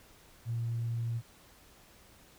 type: tone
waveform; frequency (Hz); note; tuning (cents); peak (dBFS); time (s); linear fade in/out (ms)
sine; 116.54; A#2; 0; -30; 0.45-1.22; 50
effects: tanh soft clip ceiling -26 dBFS + pink hiss -59 dBFS RMS until 2.38 s